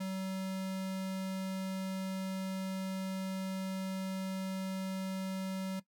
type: tone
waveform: square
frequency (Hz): 190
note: F#3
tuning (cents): +46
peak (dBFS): -36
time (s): 0-5.8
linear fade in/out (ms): 10
effects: noise-tail reverb RT60 0.1 s tail -17 dB re dry